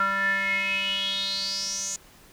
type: tone with band-pass filter sweep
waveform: square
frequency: 195.8 Hz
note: G3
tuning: 2 cents flat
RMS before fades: -27 dBFS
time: 0-1.96 s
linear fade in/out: 2 ms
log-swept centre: 1400 to 6900 Hz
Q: 8.5
effects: pink hiss -53 dBFS RMS until 2.32 s